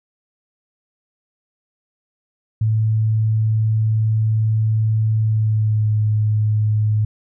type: tone with pitch glide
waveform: sine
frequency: 109.7 to 107.07 Hz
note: A2 to A2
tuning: -5 to -47 cents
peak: -14 dBFS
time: 2.61-7.05 s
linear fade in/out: 5 ms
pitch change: -42 cents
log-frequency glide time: 5.19-5.93 s
effects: none